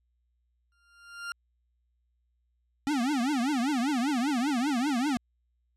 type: tone with exponential growth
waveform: 40% pulse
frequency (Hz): 1396.9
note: F6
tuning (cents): 0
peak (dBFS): -31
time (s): 0.72-1.32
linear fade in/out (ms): 1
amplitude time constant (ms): 130
type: tone with vibrato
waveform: square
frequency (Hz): 265.7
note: C4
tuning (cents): +27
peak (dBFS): -26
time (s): 2.87-5.17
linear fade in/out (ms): 0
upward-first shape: triangle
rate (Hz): 5.1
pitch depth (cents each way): 280
effects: added 60 Hz sine -70 dBFS peak until 5.76 s + low-pass 9000 Hz 12 dB/octave